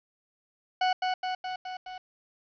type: tone with echo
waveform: 40% pulse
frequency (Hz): 740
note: F#5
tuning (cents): 0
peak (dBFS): -22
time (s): 0.81-0.93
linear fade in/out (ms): 5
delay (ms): 210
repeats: 5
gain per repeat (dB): -3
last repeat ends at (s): 1.98
effects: resampled to 11025 Hz + 9-bit